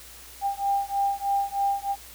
sine beating tone pair, 795 / 798.2 Hz, G5 / G5, +24 / +31 cents, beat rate 3.2 Hz, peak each -26 dBFS, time 0.41-1.96 s, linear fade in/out 50 ms, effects added 60 Hz sine -52 dBFS peak until 2.14 s + white hiss -46 dBFS RMS until 2.14 s

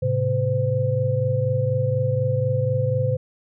sine tone cluster, 108.9 / 133 / 512 Hz, A2 / C3 / C5, -17 / +29 / -38 cents, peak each -23 dBFS, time 0.02-3.17 s, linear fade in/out 10 ms, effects none

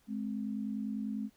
sine tone pair together, 212.7 / 262.7 Hz, G#3 / C4, +42 / +7 cents, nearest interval major third, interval 365 cents, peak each -35 / -39 dBFS, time 0.07-1.3 s, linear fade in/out 50 ms, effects pink hiss -69 dBFS RMS until 1.36 s

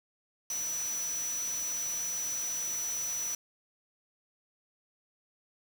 sine tone in noise, 5920 Hz, F#8, in tune, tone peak -32 dBFS, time 0.5-3.35 s, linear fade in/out 2 ms, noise white, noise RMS -42 dBFS, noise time 0.5-3.35 s, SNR +7 dB, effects none

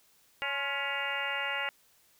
harmonic tone with a mistuned harmonic, 280 Hz, C#4, 18 cents sharp, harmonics 2 / 3 / 4 / 5 / 6 / 7 / 8 / 9 / 10, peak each -42 / -40 / -43 / -38 / -42 / -36 / -40 / -43 / -37 dBFS, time 0.42-1.69 s, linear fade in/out 0 ms, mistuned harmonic 4, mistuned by -77 cents, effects white hiss -65 dBFS RMS until 2.19 s

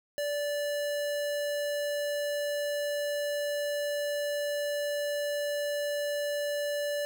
square tone, 582 Hz, D5, 16 cents flat, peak -30 dBFS, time 0.18-7.05 s, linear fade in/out 0 ms, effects none

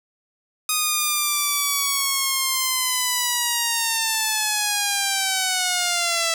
5% pulse linear sweep, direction down, 1244.5 to 659.3 Hz, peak -8 dBFS, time 0.69-6.34 s, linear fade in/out 2 ms, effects none

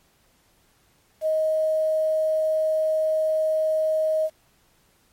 sine tone with quantisation, 628 Hz, D#5, 16 cents sharp, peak -19 dBFS, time 1.21-4.3 s, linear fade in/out 50 ms, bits 8, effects pink hiss -62 dBFS RMS until 5.12 s + MP3 64 kbps

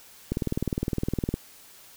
click train, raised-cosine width 3 ms, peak -13 dBFS, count 21, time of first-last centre 0.32-1.34 s, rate 19.6 Hz, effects white hiss -51 dBFS RMS until 1.96 s

